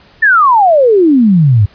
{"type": "exponential sweep", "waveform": "sine", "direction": "down", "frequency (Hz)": [1818, 96.1], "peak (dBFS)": -4, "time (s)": [0.22, 1.66], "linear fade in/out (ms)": 10, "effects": ["pink hiss -44 dBFS RMS until 1.74 s", "resampled to 11025 Hz"]}